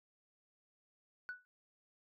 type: tone with exponential decay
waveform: sine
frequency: 1480 Hz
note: F#6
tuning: in tune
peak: -36 dBFS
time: 1.29-1.45 s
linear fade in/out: 0 ms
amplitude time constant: 34 ms
effects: tanh soft clip ceiling -37 dBFS